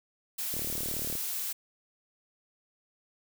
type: noise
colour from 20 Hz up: blue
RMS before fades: -34 dBFS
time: 0.38-1.53 s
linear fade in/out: 10 ms
type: click train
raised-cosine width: 2 ms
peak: -27 dBFS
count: 24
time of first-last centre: 0.54-1.153 s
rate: 37.5 Hz
effects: none